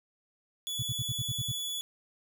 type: tone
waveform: sawtooth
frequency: 3418 Hz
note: G#7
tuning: 49 cents sharp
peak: -30 dBFS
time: 0.67-1.81 s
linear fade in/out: 0 ms
type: tone bursts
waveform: sine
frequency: 123.2 Hz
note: B2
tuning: 4 cents flat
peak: -30 dBFS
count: 8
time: 0.79-1.518 s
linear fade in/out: 5 ms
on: 35 ms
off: 64 ms
effects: 11-bit